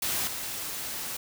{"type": "noise with level steps", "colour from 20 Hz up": "white", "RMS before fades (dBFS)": [-29, -35], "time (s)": [0.02, 1.17], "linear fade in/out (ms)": 5, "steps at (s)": 0.27, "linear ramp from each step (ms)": 5, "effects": []}